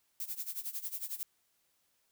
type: noise with tremolo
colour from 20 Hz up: violet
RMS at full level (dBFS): -37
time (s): 0.2-1.23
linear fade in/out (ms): 0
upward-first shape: sine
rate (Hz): 11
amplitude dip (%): 85
effects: white hiss -75 dBFS RMS until 2.11 s